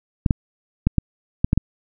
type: clicks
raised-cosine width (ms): 5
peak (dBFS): -3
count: 7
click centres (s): 0.262 / 0.308 / 0.87 / 0.983 / 1.445 / 1.531 / 1.576
effects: none